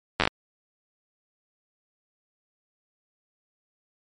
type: slowing click train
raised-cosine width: 0.3 ms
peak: -4 dBFS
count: 6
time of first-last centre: 0.2-0.274 s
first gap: 10 ms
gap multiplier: 1.2
effects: MP3 48 kbps